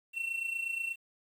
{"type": "tone with amplitude modulation", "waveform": "triangle", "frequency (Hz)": 2710, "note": "E7", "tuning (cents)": 47, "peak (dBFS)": -28, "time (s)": [0.13, 0.96], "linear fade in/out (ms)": 50, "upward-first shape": "sine", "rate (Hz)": 28.3, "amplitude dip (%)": 65, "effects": ["10-bit"]}